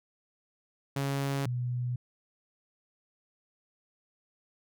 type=tone pair in turn; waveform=sawtooth / sine; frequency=138.59 / 123.19 Hz; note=C#3 / B2; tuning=0 / -4 cents; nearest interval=major second; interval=204 cents; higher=first; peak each=-25 / -29 dBFS; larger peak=first; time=0.96-1.46 / 1.46-1.96 s; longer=neither; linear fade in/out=5 ms; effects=none